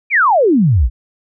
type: exponential sweep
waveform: sine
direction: down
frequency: 2489 to 49.2 Hz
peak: -8 dBFS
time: 0.1-0.9 s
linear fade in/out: 50 ms
effects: none